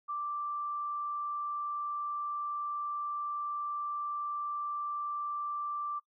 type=tone; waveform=sine; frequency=1174.7 Hz; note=D6; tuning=in tune; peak=-33 dBFS; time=0.08-6 s; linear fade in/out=20 ms; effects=noise-tail reverb RT60 0.1 s tail -23 dB re dry